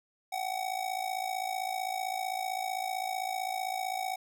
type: tone with amplitude modulation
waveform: square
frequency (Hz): 753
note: F#5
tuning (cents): +30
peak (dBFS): -29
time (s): 0.32-4.16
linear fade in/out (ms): 10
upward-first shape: sine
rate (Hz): 55.6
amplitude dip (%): 80
effects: none